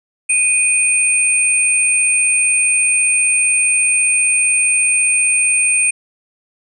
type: tone pair together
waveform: sine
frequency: 2479 / 8834 Hz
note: D#7 / C#9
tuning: -7 / -7 cents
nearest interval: octave + minor seventh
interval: 2200 cents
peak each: -14 dBFS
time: 0.29-5.91 s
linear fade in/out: 10 ms
effects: none